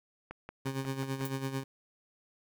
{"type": "click train", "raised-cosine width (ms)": 0.5, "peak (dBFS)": -27, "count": 6, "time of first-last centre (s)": [0.31, 1.211], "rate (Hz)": 5.55}
{"type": "tone with tremolo", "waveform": "20% pulse", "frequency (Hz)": 134.5, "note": "C3", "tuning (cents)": 48, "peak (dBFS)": -26, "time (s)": [0.65, 1.64], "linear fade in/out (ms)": 10, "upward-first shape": "sine", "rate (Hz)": 9, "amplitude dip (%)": 65}
{"type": "noise with exponential decay", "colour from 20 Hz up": "violet", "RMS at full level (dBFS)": -36, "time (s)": [1.25, 1.33], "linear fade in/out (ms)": 2, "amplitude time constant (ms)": 16}
{"effects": []}